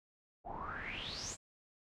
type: noise with low-pass filter sweep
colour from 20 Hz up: pink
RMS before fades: -43 dBFS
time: 0.44-1.37 s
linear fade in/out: 50 ms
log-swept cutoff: 680 to 8000 Hz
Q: 9.5
effects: none